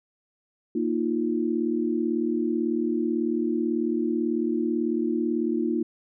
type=chord; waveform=sine; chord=Bb suspended fourth; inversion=none; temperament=equal; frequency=233.1 / 311.1 / 349.2 Hz; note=Bb3 / Eb4 / F4; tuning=0 / 0 / 0 cents; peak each=-27 dBFS; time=0.75-5.83 s; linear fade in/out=5 ms; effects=none